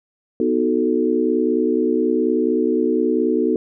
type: chord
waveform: sine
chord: B dominant seventh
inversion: none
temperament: equal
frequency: 246.9 / 311.1 / 370 / 440 Hz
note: B3 / D#4 / F#4 / A4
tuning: 0 / 0 / 0 / 0 cents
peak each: -21 dBFS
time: 0.4-3.56 s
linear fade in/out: 2 ms
effects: none